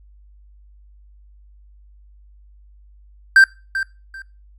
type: tone with echo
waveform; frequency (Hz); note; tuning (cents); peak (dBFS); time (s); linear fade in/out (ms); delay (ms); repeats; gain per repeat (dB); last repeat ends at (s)
triangle; 1568; G6; 0; -4; 3.36-3.44; 2; 390; 2; -13; 4.22
effects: noise-tail reverb RT60 0.3 s tail -22 dB re dry + added 50 Hz sine -45 dBFS peak until 4.58 s